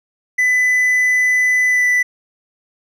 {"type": "tone with pitch glide", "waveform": "triangle", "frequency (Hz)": [2000, 1983.9], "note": ["B6", "B6"], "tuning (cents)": [21, 7], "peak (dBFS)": -10, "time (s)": [0.38, 2.03], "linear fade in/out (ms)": 10, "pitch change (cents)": -14, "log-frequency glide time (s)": [1.69, 1.85], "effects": []}